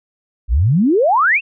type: exponential sweep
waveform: sine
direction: up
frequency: 50 to 2794 Hz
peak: -10 dBFS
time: 0.48-1.41 s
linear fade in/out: 50 ms
effects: none